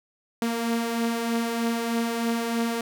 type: beating tone pair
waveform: sawtooth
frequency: 229.1 / 232.3 Hz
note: A#3 / A#3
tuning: -30 / -6 cents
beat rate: 3.2 Hz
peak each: -28 / -21 dBFS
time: 0.42-2.81 s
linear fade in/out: 2 ms
effects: none